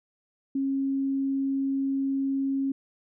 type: tone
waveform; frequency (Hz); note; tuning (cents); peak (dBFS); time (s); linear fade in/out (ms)
sine; 271.9; C#4; -33; -24; 0.55-2.72; 5
effects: none